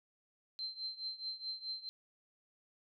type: tone with tremolo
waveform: sine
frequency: 4116 Hz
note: C8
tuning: 29 cents flat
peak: -36 dBFS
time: 0.59-1.89 s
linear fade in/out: 0 ms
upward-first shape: triangle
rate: 4.7 Hz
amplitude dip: 90%
effects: none